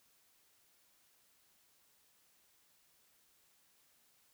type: silence
effects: white hiss -71 dBFS RMS until 4.33 s